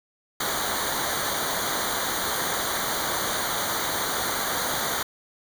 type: noise with comb filter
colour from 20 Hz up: pink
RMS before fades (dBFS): -27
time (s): 0.4-5.03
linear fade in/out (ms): 5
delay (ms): 0.38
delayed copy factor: -0.9
effects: none